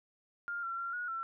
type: tone with pitch steps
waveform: sine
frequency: 1404 / 1360 / 1376 / 1451 / 1349 Hz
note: F6 / F6 / F6 / F#6 / E6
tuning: +9 / -46 / -26 / -34 / +40 cents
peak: -35 dBFS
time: 0.48-1.23 s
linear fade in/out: 0 ms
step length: 150 ms
effects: none